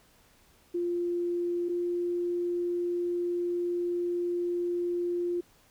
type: tone pair in turn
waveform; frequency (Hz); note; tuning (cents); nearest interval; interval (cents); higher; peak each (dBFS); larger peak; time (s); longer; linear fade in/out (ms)
sine; 348.5 / 350; F4 / F4; -4 / +4; unison; 8; second; -27 / -27; neither; 0.74-1.69 / 1.69-5.41; second; 10
effects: pink hiss -62 dBFS RMS until 5.7 s